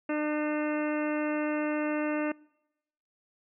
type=harmonic tone with a mistuned harmonic; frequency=301.2 Hz; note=D4; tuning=44 cents sharp; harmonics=1 / 2 / 3 / 4 / 5 / 6 / 7 / 8 / 9; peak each=-29 / -33 / -41 / -41 / -41 / -43 / -44 / -48 / -44 dBFS; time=0.09-2.32 s; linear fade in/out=5 ms; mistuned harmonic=8; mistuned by=+42 cents; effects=noise-tail reverb RT60 0.9 s tail -25 dB re dry